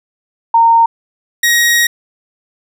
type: tone pair in turn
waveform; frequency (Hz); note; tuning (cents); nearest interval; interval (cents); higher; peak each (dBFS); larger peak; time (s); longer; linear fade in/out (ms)
sine / sawtooth; 920 / 1888.5; A#5 / A#6; -23 / +22; octave; 1245; second; -5; neither; 0.54-0.86 / 1.43-1.87; second; 5
effects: none